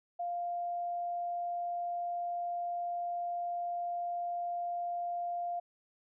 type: tone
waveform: sine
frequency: 698.5 Hz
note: F5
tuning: in tune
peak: -33 dBFS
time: 0.19-5.6 s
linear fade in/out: 10 ms
effects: none